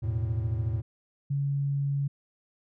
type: chord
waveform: triangle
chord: E suspended fourth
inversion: none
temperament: just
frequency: 82.41 / 109.88 / 123.61 Hz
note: E2 / A2 / B2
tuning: 0 / -2 / +2 cents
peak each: -31 / -26 / -32 dBFS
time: 0.02-0.82 s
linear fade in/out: 20 ms
type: tone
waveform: sine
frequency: 140.4 Hz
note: C#3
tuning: 22 cents sharp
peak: -25 dBFS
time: 1.3-2.08 s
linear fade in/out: 10 ms
effects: none